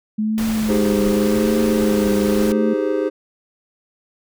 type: tone with vibrato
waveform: sine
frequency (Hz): 213.1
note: G#3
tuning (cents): +45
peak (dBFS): -17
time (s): 0.18-2.74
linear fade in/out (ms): 10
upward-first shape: triangle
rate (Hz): 0.88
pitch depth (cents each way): 76
type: noise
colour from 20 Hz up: pink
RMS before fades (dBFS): -29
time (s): 0.38-2.52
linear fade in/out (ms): 0
type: chord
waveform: triangle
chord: Ab major seventh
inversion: second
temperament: just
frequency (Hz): 311.5 / 389.3 / 415.3 / 519.1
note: Eb4 / G4 / Ab4 / C5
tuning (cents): +2 / -12 / 0 / -14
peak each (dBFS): -21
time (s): 0.68-3.1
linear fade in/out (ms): 20
effects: none